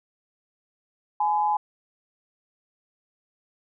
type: tone pair together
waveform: sine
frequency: 841 / 1008.8 Hz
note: G#5 / B5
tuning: +22 / +36 cents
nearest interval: minor third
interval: 314 cents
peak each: -21 / -27 dBFS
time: 1.2-1.57 s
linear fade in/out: 5 ms
effects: none